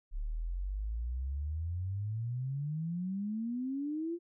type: exponential sweep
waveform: sine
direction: up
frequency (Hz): 34.65 to 350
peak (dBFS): -33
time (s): 0.11-4.19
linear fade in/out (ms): 50
effects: none